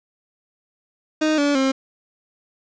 30% pulse tone with pitch steps, 310 / 287.6 / 266.8 Hz, D#4 / D4 / C4, -6 / -36 / +34 cents, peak -14 dBFS, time 1.21-1.72 s, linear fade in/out 10 ms, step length 170 ms, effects resampled to 16000 Hz + 7-bit

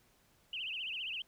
sine tone with vibrato, 2813 Hz, F7, 12 cents sharp, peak -37 dBFS, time 0.53-1.22 s, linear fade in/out 2 ms, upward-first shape triangle, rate 15 Hz, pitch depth 220 cents each way, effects pink hiss -69 dBFS RMS until 1.27 s

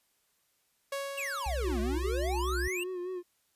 sawtooth tone with exponential decay, 555 Hz, C#5, 2 cents sharp, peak -28 dBFS, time 0.92-2.53 s, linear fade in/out 5 ms, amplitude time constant 350 ms
square exponential two-way sweep, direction down then up, 2896 to 207.7 to 2896 Hz, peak -34 dBFS, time 1.17-2.84 s, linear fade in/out 10 ms, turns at 1.8 s
sine tone, 63.9 Hz, C2, 40 cents flat, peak -31 dBFS, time 1.46-2.68 s, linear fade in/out 5 ms
triangle tone with vibrato, 362.7 Hz, F#4, 34 cents flat, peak -32 dBFS, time 1.63-3.23 s, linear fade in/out 50 ms, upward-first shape sine, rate 4.9 Hz, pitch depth 51 cents each way
effects white hiss -73 dBFS RMS until 3.55 s + resampled to 32000 Hz

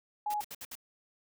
sine tone, 837 Hz, G#5, 13 cents sharp, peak -30 dBFS, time 0.26-0.41 s, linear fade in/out 5 ms
white noise bursts, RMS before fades -43 dBFS, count 5, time 0.3-0.754 s, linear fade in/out 5 ms, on 42 ms, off 61 ms
effects none

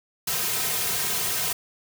white noise with comb filter, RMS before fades -26 dBFS, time 0.27-1.53 s, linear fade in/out 5 ms, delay 3.5 ms, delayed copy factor -0.85, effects none

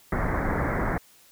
pink low-pass noise, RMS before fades -26 dBFS, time 0.12-0.98 s, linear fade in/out 5 ms, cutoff 2100 Hz, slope 96 dB/octave, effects white hiss -56 dBFS RMS until 1.31 s

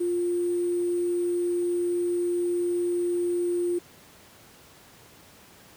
sine tone with sample-and-hold, 350.7 Hz, F4, 7 cents sharp, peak -23 dBFS, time 0-3.79 s, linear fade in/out 10 ms, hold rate 8820 Hz, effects pink hiss -52 dBFS RMS until 5.76 s + high-pass 80 Hz 12 dB/octave

